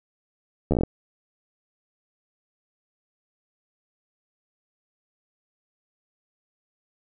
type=slowing click train; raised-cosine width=2 ms; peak=-9 dBFS; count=8; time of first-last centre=0.71-0.835 s; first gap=12 ms; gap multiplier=1.13; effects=none